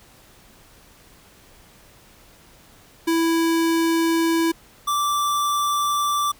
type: tone pair in turn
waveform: square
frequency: 330 / 1168.9 Hz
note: E4 / D6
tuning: +2 / -9 cents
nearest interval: octave + minor seventh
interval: 2189 cents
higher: second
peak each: -18 / -20 dBFS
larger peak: first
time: 3.07-4.52 / 4.87-6.32 s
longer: neither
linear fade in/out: 10 ms
effects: pink hiss -51 dBFS RMS until 6.39 s